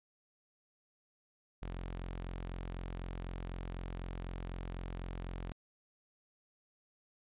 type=tone; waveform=sawtooth; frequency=44 Hz; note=F1; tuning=14 cents sharp; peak=-36 dBFS; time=1.62-5.52 s; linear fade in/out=0 ms; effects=resampled to 8000 Hz